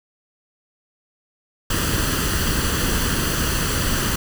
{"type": "noise with comb filter", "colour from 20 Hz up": "pink", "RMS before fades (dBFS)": -21, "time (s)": [1.7, 4.16], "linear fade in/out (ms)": 5, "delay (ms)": 0.66, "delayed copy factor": 0.6, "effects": []}